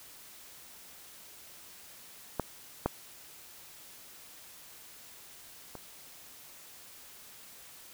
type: clicks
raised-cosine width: 1 ms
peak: -15 / -13 / -28 dBFS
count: 3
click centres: 2.397 / 2.86 / 5.753 s
effects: white hiss -52 dBFS RMS until 7.93 s